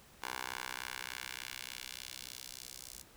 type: tone with high-pass filter sweep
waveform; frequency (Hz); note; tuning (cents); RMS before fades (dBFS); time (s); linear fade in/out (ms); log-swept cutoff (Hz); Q
10% pulse; 63.4; B1; +46; -45; 0.22-3.03; 10; 910 to 6400; 1
effects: pink hiss -60 dBFS RMS until 3.16 s